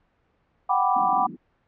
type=chord; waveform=sine; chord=G major seventh; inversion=third; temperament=equal; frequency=740 / 784 / 987.8 / 1174.7 Hz; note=F#5 / G5 / B5 / D6; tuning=0 / 0 / 0 / 0 cents; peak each=-24 dBFS; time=0.69-1.27 s; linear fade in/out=10 ms
type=band-pass noise; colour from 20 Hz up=pink; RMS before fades=-38 dBFS; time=0.95-1.37 s; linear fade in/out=20 ms; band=180 to 330 Hz; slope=48 dB/octave
effects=pink hiss -67 dBFS RMS until 1.67 s + low-pass 2000 Hz 12 dB/octave